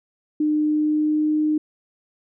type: tone with pitch glide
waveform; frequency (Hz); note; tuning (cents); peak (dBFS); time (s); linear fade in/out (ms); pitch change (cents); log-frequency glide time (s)
sine; 303.1 to 305.7; D#4 to D#4; -45 to -30; -17; 0.4-1.58; 5; +15; 0.66-1.35
effects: none